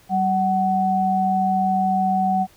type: tone pair together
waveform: sine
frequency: 191.85 / 749 Hz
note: G3 / F#5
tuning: -37 / +21 cents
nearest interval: 2 octaves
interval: 2358 cents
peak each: -22 / -18 dBFS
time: 0.09-2.47 s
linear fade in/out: 50 ms
effects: pink hiss -53 dBFS RMS until 2.56 s